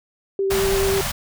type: tone with vibrato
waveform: sine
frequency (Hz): 390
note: G4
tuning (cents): -9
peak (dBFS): -18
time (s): 0.39-1.01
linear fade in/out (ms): 2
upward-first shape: sine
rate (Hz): 9.3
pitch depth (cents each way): 13
type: band-stop noise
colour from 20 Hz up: pink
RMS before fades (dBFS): -24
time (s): 0.5-1.12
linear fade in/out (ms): 10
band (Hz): 220 to 540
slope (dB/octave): 96
effects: none